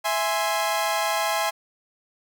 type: chord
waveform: sawtooth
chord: E augmented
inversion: none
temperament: equal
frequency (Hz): 659.3 / 830.6 / 1046.5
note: E5 / G#5 / B#5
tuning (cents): 0 / 0 / 0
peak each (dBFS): -23 / -22 / -24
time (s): 0.04-1.51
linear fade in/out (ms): 20
effects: none